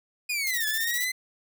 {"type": "linear two-way sweep", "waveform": "sawtooth", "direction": "down then up", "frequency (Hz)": [2497, 1700, 2060], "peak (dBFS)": -23, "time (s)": [0.29, 1.12], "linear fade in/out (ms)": 10, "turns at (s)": 0.67}
{"type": "noise bursts", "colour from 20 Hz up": "violet", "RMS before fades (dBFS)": -31, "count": 9, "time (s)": [0.47, 1.045], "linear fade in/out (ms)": 0, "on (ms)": 39, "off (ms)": 28}
{"effects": []}